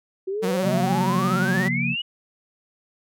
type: exponential sweep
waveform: sine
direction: up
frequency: 370.8 to 2960 Hz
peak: -24 dBFS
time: 0.27-2.02 s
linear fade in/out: 10 ms
type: tone with vibrato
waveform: sawtooth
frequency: 186.5 Hz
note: F#3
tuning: 14 cents sharp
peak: -19 dBFS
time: 0.42-1.69 s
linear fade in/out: 20 ms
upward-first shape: square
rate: 17 Hz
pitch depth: 44 cents each way
type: chord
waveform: sine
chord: Bb minor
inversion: first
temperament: equal with one note detuned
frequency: 135.9 / 174.61 / 233.1 Hz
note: Db3 / F3 / Bb3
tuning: -34 / 0 / 0 cents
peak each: -27 dBFS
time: 0.62-1.96 s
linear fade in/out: 50 ms
effects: none